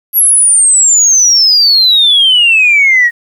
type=exponential sweep; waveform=sine; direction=down; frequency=11730 to 1864.7 Hz; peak=-3 dBFS; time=0.13-3.11 s; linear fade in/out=50 ms; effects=tanh soft clip ceiling 0 dBFS + 7-bit